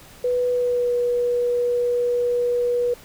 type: tone with pitch glide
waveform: sine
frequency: 493.9 to 485.1 Hz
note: B4 to B4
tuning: 0 to -31 cents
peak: -18 dBFS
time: 0.24-2.94 s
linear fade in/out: 5 ms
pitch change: -31 cents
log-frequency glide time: 0.49-0.94 s
effects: pink hiss -46 dBFS RMS until 3.04 s